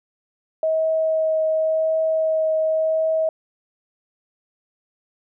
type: tone with vibrato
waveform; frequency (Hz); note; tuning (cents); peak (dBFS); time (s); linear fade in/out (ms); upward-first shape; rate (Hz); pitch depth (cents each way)
sine; 636; D#5; +38; -17; 0.63-3.29; 2; triangle; 0.91; 11
effects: none